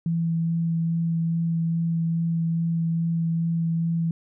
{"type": "tone with vibrato", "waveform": "sine", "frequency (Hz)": 165.9, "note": "E3", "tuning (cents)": 11, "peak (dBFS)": -21, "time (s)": [0.06, 4.11], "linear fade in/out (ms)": 2, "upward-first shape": "sine", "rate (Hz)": 2.4, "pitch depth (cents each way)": 10, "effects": []}